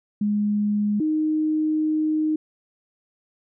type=tone pair in turn; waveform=sine; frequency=207.7 / 309.9 Hz; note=G#3 / D#4; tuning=0 / -7 cents; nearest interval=perfect fifth; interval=693 cents; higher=second; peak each=-19 dBFS; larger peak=neither; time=0.21-1 / 1-2.36 s; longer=second; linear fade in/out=5 ms; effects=none